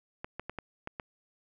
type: clicks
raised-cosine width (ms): 0.5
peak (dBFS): -22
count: 6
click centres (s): 0.245 / 0.396 / 0.496 / 0.587 / 0.874 / 0.998
effects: none